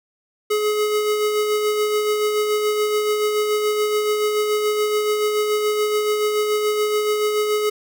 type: tone with tremolo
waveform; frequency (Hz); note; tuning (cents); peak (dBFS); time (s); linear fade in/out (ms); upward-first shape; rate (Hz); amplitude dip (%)
square; 422.6; G#4; +30; -17; 0.5-7.7; 10; sine; 7; 35
effects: none